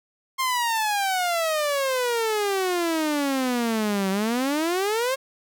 sawtooth exponential two-way sweep, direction down then up, 1067 to 188.9 to 547 Hz, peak -18 dBFS, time 0.38-5.16 s, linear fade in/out 20 ms, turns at 4.1 s, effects none

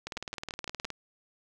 two click trains, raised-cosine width 0.2 ms, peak -19 / -19 dBFS, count 17 / 5, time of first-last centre 0.07-0.903 / 0.17-0.847 s, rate 19.2 / 5.91 Hz, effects none

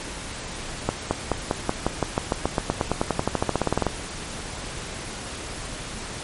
accelerating click train, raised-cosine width 1 ms, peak -6 dBFS, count 28, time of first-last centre 0.89-3.867 s, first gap 220 ms, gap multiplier 0.94, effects pink hiss -34 dBFS RMS until 6.23 s + MP3 48 kbps

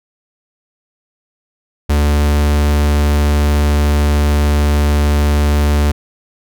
45% pulse tone, 73.42 Hz, D2, in tune, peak -10 dBFS, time 1.89-5.92 s, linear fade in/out 10 ms, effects none

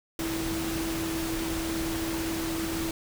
sine tone in noise, 327.4 Hz, E4, 12 cents flat, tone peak -30 dBFS, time 0.19-2.91 s, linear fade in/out 2 ms, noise pink, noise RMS -34 dBFS, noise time 0.19-2.91 s, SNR +1 dB, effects none

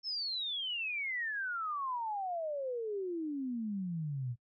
sine exponential sweep, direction down, 5370 to 116.54 Hz, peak -34 dBFS, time 0.03-4.36 s, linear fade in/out 50 ms, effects noise-tail reverb RT60 0.1 s tail -22 dB re dry

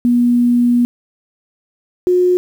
sine tone pair in turn, 241.6 / 360.9 Hz, B3 / F#4, -38 / -43 cents, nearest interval perfect fifth, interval 695 cents, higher second, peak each -9 dBFS, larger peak neither, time 0.05-0.85 / 2.07-2.37 s, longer first, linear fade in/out 0 ms, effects 7-bit

